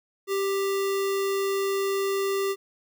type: tone with sample-and-hold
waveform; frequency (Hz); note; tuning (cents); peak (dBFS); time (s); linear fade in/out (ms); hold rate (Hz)
sine; 392; G4; 0; -23; 0.27-2.56; 50; 1575
effects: none